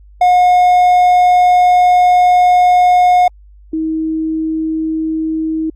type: tone pair in turn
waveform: triangle / sine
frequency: 721 / 318 Hz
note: F#5 / D#4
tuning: -45 / +38 cents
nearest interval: octave + major second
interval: 1417 cents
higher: first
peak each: -4 / -14 dBFS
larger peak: first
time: 0.21-3.28 / 3.73-5.7 s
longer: first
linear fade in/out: 5 ms
effects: added 50 Hz sine -38 dBFS peak until 5.75 s + Opus 48 kbps